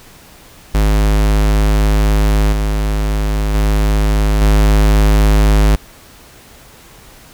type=tone with level steps; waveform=square; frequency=51.91 Hz; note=G#1; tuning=in tune; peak=-10 / -14 / -11 / -8 dBFS; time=0.74-5.76 s; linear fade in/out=10 ms; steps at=2.52 / 3.54 / 4.41 s; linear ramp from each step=10 ms; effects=pink hiss -41 dBFS RMS until 7.33 s